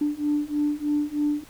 sine beating tone pair, 293.5 / 296.7 Hz, D4 / D4, -1 / +18 cents, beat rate 3.2 Hz, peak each -25 / -24 dBFS, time 0.01-1.44 s, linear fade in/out 5 ms, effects tanh soft clip ceiling -15 dBFS + pink hiss -50 dBFS RMS until 1.49 s

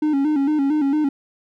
triangle tone with vibrato, 290 Hz, D4, 22 cents flat, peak -14 dBFS, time 0.02-1.09 s, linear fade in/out 5 ms, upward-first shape square, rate 4.4 Hz, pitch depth 86 cents each way, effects none

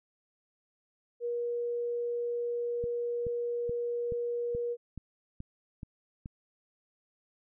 sine tone, 477.2 Hz, A#4, 41 cents sharp, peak -30 dBFS, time 1.2-4.77 s, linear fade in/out 50 ms
click train, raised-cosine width 5 ms, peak -28 dBFS, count 9, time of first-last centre 2.84-6.259 s, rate 2.34 Hz
effects none

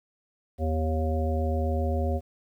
harmonic tone with a mistuned harmonic, 78.5 Hz, D#2, 16 cents sharp, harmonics 1 / 3 / 5 / 7 / 9, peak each -25 / -33 / -35 / -33 / -35 dBFS, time 0.58-2.21 s, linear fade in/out 50 ms, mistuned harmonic 3, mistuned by +55 cents, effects 10-bit

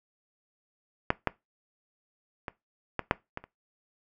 clicks, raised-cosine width 0.5 ms, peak -7 / -9 / -19 / -13 / -6 / -19 / -30 dBFS, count 7, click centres 1.104 / 1.273 / 2.482 / 2.993 / 3.111 / 3.374 / 3.44 s, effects noise-tail reverb RT60 0.2 s tail -20 dB re dry

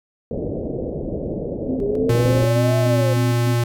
white low-pass noise, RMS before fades -26 dBFS, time 0.31-2.46 s, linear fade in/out 0 ms, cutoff 570 Hz, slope 48 dB/octave
sine tone with tremolo, 260 Hz, C4, 11 cents flat, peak -22 dBFS, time 1.65-3.56 s, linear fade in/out 50 ms, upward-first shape square, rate 3.3 Hz, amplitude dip 60%
sine exponential two-way sweep, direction up then down, 392 to 659.3 to 514 Hz, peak -20 dBFS, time 1.8-3.14 s, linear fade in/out 10 ms, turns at 2.78 s
square tone with vibrato, 119 Hz, A#2, 36 cents sharp, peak -17 dBFS, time 2.09-3.64 s, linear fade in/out 5 ms, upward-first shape sine, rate 20 Hz, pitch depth 9 cents each way
effects none

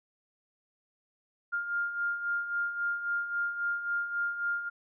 sine beating tone pair, 1402 / 1405.7 Hz, F6 / F6, +6 / +11 cents, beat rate 3.7 Hz, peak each -37 / -30 dBFS, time 1.52-4.7 s, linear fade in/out 20 ms, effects none

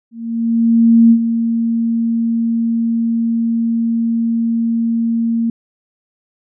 sine tone with ADSR envelope, 230 Hz, A#3, 23 cents flat, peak -4 dBFS, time 0.11-5.5 s, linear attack 1000 ms, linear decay 73 ms, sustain -9 dB, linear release 3 ms, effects none

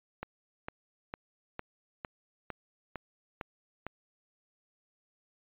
click train, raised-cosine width 0.5 ms, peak -22 dBFS, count 9, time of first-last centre 0.23-3.866 s, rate 2.2 Hz, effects resampled to 8000 Hz

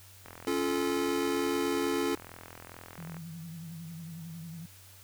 click train, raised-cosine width 0.5 ms, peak -30 dBFS, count 124, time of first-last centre 0.26-3.168 s, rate 42.3 Hz
square chord, Db augmented, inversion none, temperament just, 277.2 / 346.5 / 433.1 Hz, Db4 / F4 / A4, 0 / -14 / -27 cents, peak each -33 dBFS, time 0.47-2.15 s, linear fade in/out 2 ms
sine tone with vibrato, 164.81 Hz, E3, in tune, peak -40 dBFS, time 2.98-4.66 s, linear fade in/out 5 ms, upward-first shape triangle, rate 11 Hz, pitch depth 96 cents each way
effects added 95 Hz sine -55 dBFS peak until 5.03 s + white hiss -55 dBFS RMS until 5.03 s

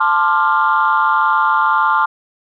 sine chord, D minor seventh, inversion second, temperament equal with one note detuned, 880 / 1046.5 / 1188.3 / 1396.9 Hz, A5 / C6 / D6 / F6, 0 / 0 / +20 / 0 cents, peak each -16 dBFS, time 0-2.06 s, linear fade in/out 10 ms, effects tanh soft clip ceiling -4 dBFS

